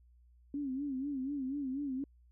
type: tone with vibrato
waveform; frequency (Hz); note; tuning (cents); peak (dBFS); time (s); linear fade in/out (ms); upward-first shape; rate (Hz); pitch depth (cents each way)
sine; 273.7; C#4; -22; -34; 0.54-2.04; 2; sine; 4.1; 110
effects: added 60 Hz sine -60 dBFS peak until 2.31 s